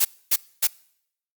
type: noise bursts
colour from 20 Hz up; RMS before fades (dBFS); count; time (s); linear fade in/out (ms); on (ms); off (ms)
blue; -18; 3; 0-0.673; 10; 51; 260
effects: noise-tail reverb RT60 0.7 s tail -24 dB re dry + Opus 48 kbps

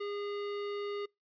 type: tone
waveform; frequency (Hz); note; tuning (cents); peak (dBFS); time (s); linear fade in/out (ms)
square; 408.2; G#4; -30; -36; 0-1.06; 10
effects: noise-tail reverb RT60 0.2 s tail -26 dB re dry + resampled to 11025 Hz

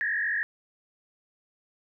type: tone with frequency modulation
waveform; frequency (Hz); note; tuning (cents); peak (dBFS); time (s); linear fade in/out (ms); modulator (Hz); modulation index
sine; 1772; A6; +12; -25; 0.01-0.43; 0; 46.2; 2.6
effects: none

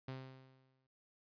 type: tone with exponential decay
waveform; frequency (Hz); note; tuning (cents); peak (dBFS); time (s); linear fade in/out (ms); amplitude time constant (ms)
sawtooth; 131.4; C3; +8; -38; 0.08-0.87; 5; 170
effects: noise-tail reverb RT60 0.3 s tail -21 dB re dry + resampled to 11025 Hz

